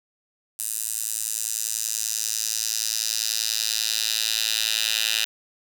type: tone with high-pass filter sweep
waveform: 10% pulse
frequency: 110.3 Hz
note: A2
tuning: 5 cents sharp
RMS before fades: -26 dBFS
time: 0.59-5.25 s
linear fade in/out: 5 ms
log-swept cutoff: 8900 to 3200 Hz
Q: 1.9
effects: none